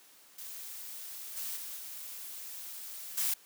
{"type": "noise with level steps", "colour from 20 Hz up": "blue", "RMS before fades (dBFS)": [-44, -38, -42, -44, -31], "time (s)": [0.38, 3.34], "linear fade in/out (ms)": 5, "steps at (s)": [1.36, 1.56, 1.76, 3.17], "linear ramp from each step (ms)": 10, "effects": ["white hiss -59 dBFS RMS until 3.45 s", "high-pass 200 Hz 12 dB/octave"]}